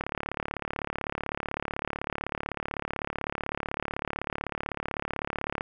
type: click train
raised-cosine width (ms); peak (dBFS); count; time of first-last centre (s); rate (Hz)
0.5; -15; 202; 0.01-5.609; 35.9
effects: none